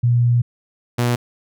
sine / sawtooth tone pair in turn, 120.3 / 120.93 Hz, B2 / B2, -45 / -36 cents, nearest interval unison, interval 9 cents, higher second, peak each -12 dBFS, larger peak neither, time 0.03-0.42 / 0.98-1.16 s, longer first, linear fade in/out 10 ms, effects none

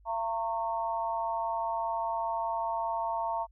sine tone cluster, 678 / 915 / 1097 Hz, E5 / A#5 / C#6, +49 / -32 / -18 cents, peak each -34 / -31 / -38 dBFS, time 0.05-3.47 s, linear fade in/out 50 ms, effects added 50 Hz sine -56 dBFS peak until 3.51 s

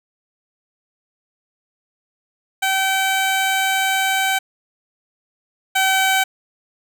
15% pulse tone pair in turn, 769 / 765.7 Hz, G5 / G5, -33 / -41 cents, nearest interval unison, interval 8 cents, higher first, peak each -10 / -8 dBFS, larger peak second, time 2.62-4.39 / 5.75-6.24 s, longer first, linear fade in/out 10 ms, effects none

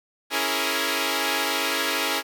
5% pulse chord, A# half-diminished seventh, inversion first, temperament equal, 277.2 / 329.6 / 415.3 / 466.2 Hz, C#4 / E4 / G#4 / A#4, 0 / 0 / 0 / 0 cents, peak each -17 dBFS, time 0.3-2.23 s, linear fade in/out 50 ms, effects none

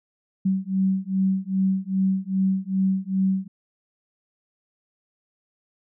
sine beating tone pair, 189.6 / 192.1 Hz, F#3 / G3, +43 / -35 cents, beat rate 2.5 Hz, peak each -23 dBFS, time 0.45-3.48 s, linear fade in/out 10 ms, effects none

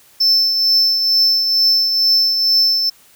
triangle tone with tremolo, 5300 Hz, E8, 9 cents sharp, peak -8 dBFS, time 0.2-2.9 s, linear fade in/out 10 ms, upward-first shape triangle, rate 2.2 Hz, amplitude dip 50%, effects white hiss -49 dBFS RMS until 3.15 s

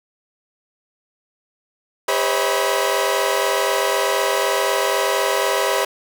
sawtooth tone cluster, 401.5 / 509 / 553 / 641 / 976 Hz, G4 / C5 / C#5 / E5 / B5, +41 / -48 / -4 / -49 / -21 cents, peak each -20 dBFS, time 2.08-5.85 s, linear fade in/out 5 ms, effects none

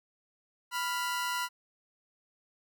sawtooth tone pair together, 987.8 / 1397 Hz, B5 / F6, 0 / 0 cents, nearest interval tritone, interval 600 cents, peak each -29 / -31 dBFS, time 0.71-1.49 s, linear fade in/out 50 ms, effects none

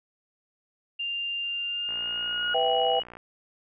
sine tone with pitch glide, 2794 to 2914 Hz, F7 to F#7, 0 to -27 cents, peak -28 dBFS, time 0.99-3.03 s, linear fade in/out 10 ms, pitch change +73 cents, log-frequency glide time 1.69-2.64 s
sine tone with exponential growth, 1441 Hz, F#6, 46 cents flat, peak -25 dBFS, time 1.43-2.54 s, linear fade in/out 2 ms, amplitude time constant 240 ms
click train, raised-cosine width 0.5 ms, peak -29 dBFS, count 77, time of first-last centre 1.89-3.169 s, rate 59.4 Hz
sine chord, E minor, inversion second, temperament equal, 493.9 / 659.3 / 784 Hz, B4 / E5 / G5, 0 / 0 / 0 cents, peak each -27 / -27 / -25 dBFS, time 2.54-3 s, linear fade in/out 10 ms
effects none

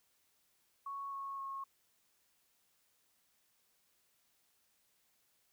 sine tone with pitch steps, 1108.7 / 1099.1 / 1089.7 Hz, C#6 / C#6 / C#6, 0 / -15 / -30 cents, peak -40 dBFS, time 0.86-1.64 s, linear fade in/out 5 ms, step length 260 ms, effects white hiss -75 dBFS RMS until 5.52 s

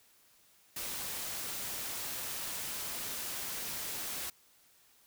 white noise, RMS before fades -39 dBFS, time 0.76-4.3 s, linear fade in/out 5 ms, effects white hiss -65 dBFS RMS until 5.06 s

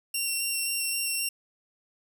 10% pulse tone with vibrato, 2742 Hz, F7, 32 cents flat, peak -19 dBFS, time 0.14-1.29 s, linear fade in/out 5 ms, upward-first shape square, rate 3.8 Hz, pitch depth 10 cents each way, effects none

